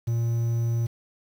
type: tone with quantisation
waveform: triangle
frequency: 116.54 Hz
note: A#2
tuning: in tune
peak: -20 dBFS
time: 0.07-0.87 s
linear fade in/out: 10 ms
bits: 8
effects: none